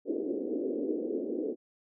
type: band-pass noise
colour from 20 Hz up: pink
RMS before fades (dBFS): -33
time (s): 0.05-1.56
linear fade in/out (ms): 50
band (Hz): 260 to 490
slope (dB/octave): 48
effects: none